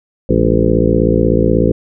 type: harmonic tone with a mistuned harmonic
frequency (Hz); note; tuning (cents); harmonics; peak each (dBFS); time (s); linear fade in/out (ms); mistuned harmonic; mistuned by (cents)
56.3; A1; +40; 1 / 2 / 3 / 4 / 5 / 6 / 7 / 8 / 9; -18 / -18 / -18 / -18 / -18 / -18 / -18 / -18 / -18; 0.29-1.72; 5; 4; -110
effects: none